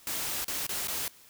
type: noise with dropouts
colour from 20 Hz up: white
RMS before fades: -33 dBFS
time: 0.07-1.08 s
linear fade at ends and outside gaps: 1 ms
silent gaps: 0.445-0.481 / 0.667-0.692 / 0.873-0.882 s
effects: white hiss -56 dBFS RMS until 1.29 s